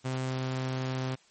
sawtooth tone, 130 Hz, C3, 11 cents flat, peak -26 dBFS, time 0.04-1.16 s, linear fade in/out 20 ms, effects white hiss -62 dBFS RMS until 1.3 s + MP3 32 kbps

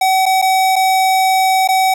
square tone with dropouts, 758 Hz, F#5, 42 cents sharp, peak -11 dBFS, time 0.01-1.94 s, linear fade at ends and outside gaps 5 ms, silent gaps 0.257-0.262 / 0.417-0.423 / 0.758-0.762 / 1.676-1.687 s, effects none

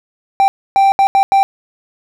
triangle tone bursts at uneven times, 784 Hz, G5, in tune, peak -5 dBFS, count 5, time 0.4-0.48 / 0.76-0.92 / 0.99-1.07 / 1.15-1.23 / 1.32-1.43 s, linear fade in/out 0 ms, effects none

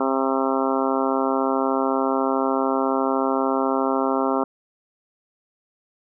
harmonic tone, 133.8 Hz, C3, 39 cents sharp, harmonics 2 / 3 / 4 / 5 / 6 / 7 / 8 / 9 / 10, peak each -24 / -26 / -27 / -28 / -29 / -29 / -30 / -31 / -31 dBFS, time 0-4.44 s, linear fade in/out 5 ms, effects none

